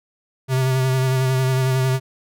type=tone with vibrato; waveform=square; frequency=130.6 Hz; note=C3; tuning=3 cents flat; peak=-17 dBFS; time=0.48-2 s; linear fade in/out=50 ms; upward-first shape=sine; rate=11 Hz; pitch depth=25 cents each way; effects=none